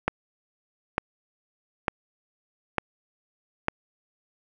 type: click train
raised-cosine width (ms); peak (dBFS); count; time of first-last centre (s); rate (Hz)
0.5; -7; 5; 0.08-3.684; 1.11
effects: none